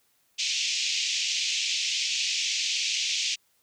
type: band-pass noise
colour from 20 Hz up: pink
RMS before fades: -28 dBFS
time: 0.38-3.36 s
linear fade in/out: 20 ms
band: 2400 to 6800 Hz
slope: 48 dB/octave
effects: white hiss -68 dBFS RMS until 3.62 s